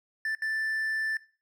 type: tone bursts at uneven times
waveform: triangle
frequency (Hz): 1765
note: A6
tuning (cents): +5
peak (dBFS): -26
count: 2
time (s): 0.25-0.35 / 0.42-1.17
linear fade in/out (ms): 2
effects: noise-tail reverb RT60 0.4 s tail -20 dB re dry